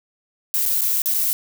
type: noise with dropouts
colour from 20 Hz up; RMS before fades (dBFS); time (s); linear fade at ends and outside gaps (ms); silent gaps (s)
violet; -20; 0.54-1.33; 0; 0.655-0.66 / 0.81-0.817 / 1.019-1.058 / 1.14-1.145
effects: none